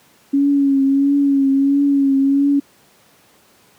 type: tone with vibrato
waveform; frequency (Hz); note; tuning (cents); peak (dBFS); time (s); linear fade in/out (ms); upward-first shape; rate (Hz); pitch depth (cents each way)
sine; 277.3; C#4; +1; -11; 0.33-2.6; 10; triangle; 1.5; 44
effects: pink hiss -52 dBFS RMS until 3.78 s + high-pass 150 Hz 12 dB/octave